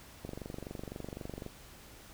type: click train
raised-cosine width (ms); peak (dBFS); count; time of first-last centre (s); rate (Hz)
2; -27; 30; 0.25-1.463; 23.9
effects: added 60 Hz sine -62 dBFS peak until 2.13 s + pink hiss -54 dBFS RMS until 2.13 s